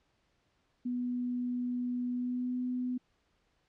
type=tone with pitch glide; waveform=sine; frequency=246.3 to 250.2 Hz; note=B3 to B3; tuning=-5 to +23 cents; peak=-31 dBFS; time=0.85-2.98 s; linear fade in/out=10 ms; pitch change=+28 cents; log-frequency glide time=2.12-2.55 s; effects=pink hiss -74 dBFS RMS until 3.68 s + low-pass 5000 Hz 12 dB/octave